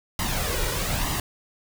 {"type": "noise with flanger", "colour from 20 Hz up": "pink", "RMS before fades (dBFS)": -26, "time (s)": [0.19, 1.2], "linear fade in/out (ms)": 2, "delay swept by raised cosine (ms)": [1, 2.1], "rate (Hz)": 1.1, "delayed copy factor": 0.6, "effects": []}